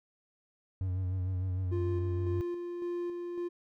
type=tone with vibrato; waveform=triangle; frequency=92.5 Hz; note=F#2; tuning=in tune; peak=-28 dBFS; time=0.81-2.41 s; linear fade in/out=0 ms; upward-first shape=sine; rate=6.6 Hz; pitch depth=40 cents each way
type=tone with tremolo; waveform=triangle; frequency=349.2 Hz; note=F4; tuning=in tune; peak=-30 dBFS; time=1.71-3.49 s; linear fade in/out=20 ms; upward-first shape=square; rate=1.8 Hz; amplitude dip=35%
effects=none